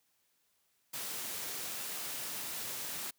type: high-pass noise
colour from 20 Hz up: white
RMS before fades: -40 dBFS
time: 0.93-3.11 s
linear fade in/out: 10 ms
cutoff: 100 Hz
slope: 24 dB/octave
effects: white hiss -75 dBFS RMS until 3.18 s + high-pass 60 Hz 12 dB/octave